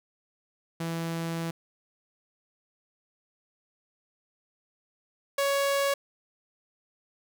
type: tone pair in turn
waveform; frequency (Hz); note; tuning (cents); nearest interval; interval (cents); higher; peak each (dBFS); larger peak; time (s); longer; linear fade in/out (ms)
sawtooth; 165.8 / 557.7; E3 / C#5; +10 / +10; octave + major sixth; 2100; second; -26 / -20; second; 0.8-1.51 / 5.38-5.94; first; 5
effects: none